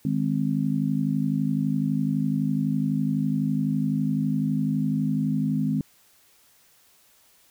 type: chord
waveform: sine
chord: Ab major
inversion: second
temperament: just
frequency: 155.74 / 207.7 / 259.6 Hz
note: Eb3 / Ab3 / C4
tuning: +2 / 0 / -13 cents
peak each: -26 dBFS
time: 0.05-5.81 s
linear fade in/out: 2 ms
effects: white hiss -59 dBFS RMS until 7.5 s